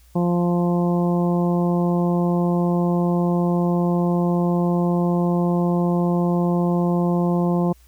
harmonic tone, 174.7 Hz, F3, 1 cent sharp, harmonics 1 / 2 / 3 / 4 / 5 / 6, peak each -18 / -24 / -28 / -30 / -32 / -34 dBFS, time 0.15-7.73 s, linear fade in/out 10 ms, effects added 60 Hz sine -49 dBFS peak until 7.87 s + white hiss -58 dBFS RMS until 7.87 s

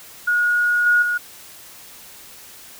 sine tone with level steps, 1445 Hz, F#6, 41 cents flat, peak -15 / -12 / -18 dBFS, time 0.27-1.18 s, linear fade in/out 10 ms, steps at 0.86 / 1.02 s, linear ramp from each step 5 ms, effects white hiss -42 dBFS RMS until 2.79 s

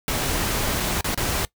pink noise with dropouts, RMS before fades -24 dBFS, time 0.08-1.45 s, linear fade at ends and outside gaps 0 ms, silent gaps 0.801-0.804 / 1.009-1.044 / 1.145-1.176 s, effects noise-tail reverb RT60 0.1 s tail -21 dB re dry

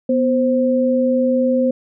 sine tone pair together, 247 / 523.3 Hz, B3 / C5, 0 / 0 cents, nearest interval octave + minor second, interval 1300 cents, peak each -16 dBFS, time 0.09-1.71 s, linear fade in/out 5 ms, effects none

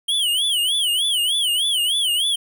square tone with vibrato, 3130 Hz, G7, 3 cents flat, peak -18 dBFS, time 0.08-2.36 s, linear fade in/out 10 ms, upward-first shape sine, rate 3.3 Hz, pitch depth 180 cents each way, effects none

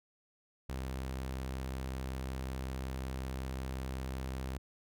sawtooth tone, 65.41 Hz, C2, in tune, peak -33 dBFS, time 0.69-4.58 s, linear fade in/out 5 ms, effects none

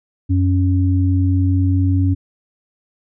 sine tone pair together, 92.5 / 277.2 Hz, F#2 / C#4, 0 / 0 cents, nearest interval octave + perfect fifth, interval 1900 cents, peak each -13 / -19 dBFS, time 0.29-2.15 s, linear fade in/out 20 ms, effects none

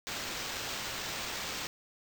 white noise with sample-and-hold, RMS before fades -38 dBFS, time 0.07-1.67 s, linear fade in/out 0 ms, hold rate 11025 Hz, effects none

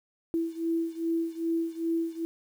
sine beating tone pair, 330.1 / 332.6 Hz, E4 / E4, +2 / +16 cents, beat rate 2.5 Hz, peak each -29 / -31 dBFS, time 0.34-2.25 s, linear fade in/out 0 ms, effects 9-bit

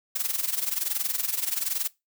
blue noise with amplitude modulation, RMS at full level -25 dBFS, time 0.15-1.88 s, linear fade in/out 10 ms, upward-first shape sine, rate 21.2 Hz, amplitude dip 80%, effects noise-tail reverb RT60 0.2 s tail -21 dB re dry

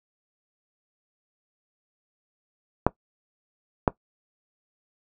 clicks, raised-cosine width 1 ms, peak -3 dBFS, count 2, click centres 2.866 / 3.878 s, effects noise-tail reverb RT60 0.1 s tail -19 dB re dry

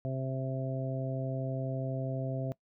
harmonic tone, 132.1 Hz, C3, 17 cents sharp, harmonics 1 / 2 / 3 / 4 / 5, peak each -33 / -40 / -45 / -42 / -39 dBFS, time 0.05-2.52 s, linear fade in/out 0 ms, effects noise-tail reverb RT60 0.1 s tail -22 dB re dry

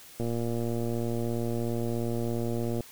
click train, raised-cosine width 2 ms, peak -19 dBFS, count 306, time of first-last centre 0.2-2.807 s, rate 117 Hz, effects white hiss -50 dBFS RMS until 2.91 s

